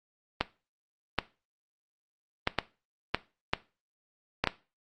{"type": "clicks", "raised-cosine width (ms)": 0.3, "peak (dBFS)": -8, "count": 8, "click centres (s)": [0.41, 1.187, 2.474, 2.587, 3.146, 3.535, 4.44, 4.473], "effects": ["noise-tail reverb RT60 0.3 s tail -17 dB re dry", "Opus 32 kbps"]}